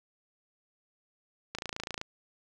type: click train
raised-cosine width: 0.2 ms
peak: -18 dBFS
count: 14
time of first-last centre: 1.55-2.014 s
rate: 28 Hz
effects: none